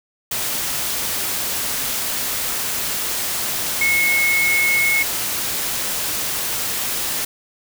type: tone in noise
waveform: sine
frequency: 2181 Hz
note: C#7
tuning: 29 cents flat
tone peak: -15 dBFS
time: 3.81-5.03 s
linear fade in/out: 5 ms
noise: white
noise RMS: -23 dBFS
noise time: 0.31-7.25 s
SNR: +5 dB
effects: none